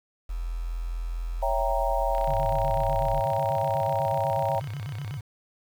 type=tone; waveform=sine; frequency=42.22 Hz; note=E1; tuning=42 cents sharp; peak=-28 dBFS; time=0.29-3.21 s; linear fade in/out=10 ms
type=chord; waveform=sine; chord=C# diminished seventh; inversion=none; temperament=equal; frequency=554.4 / 659.3 / 784 / 932.3 Hz; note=C#5 / E5 / G5 / Bb5; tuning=0 / 0 / 0 / 0 cents; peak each=-29 dBFS; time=1.42-4.6 s; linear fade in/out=10 ms
type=click train; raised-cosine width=0.3 ms; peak=-25 dBFS; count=97; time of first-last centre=2.15-5.141 s; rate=32.1 Hz
type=tone with vibrato; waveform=sine; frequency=122.3 Hz; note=B2; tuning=16 cents flat; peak=-31 dBFS; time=2.27-5.21 s; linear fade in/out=10 ms; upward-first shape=square; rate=8.1 Hz; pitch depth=270 cents each way
effects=8-bit